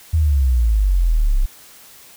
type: exponential sweep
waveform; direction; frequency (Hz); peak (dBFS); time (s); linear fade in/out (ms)
sine; down; 82.41 to 31.61; -12; 0.13-1.46; 10
effects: white hiss -44 dBFS RMS until 2.16 s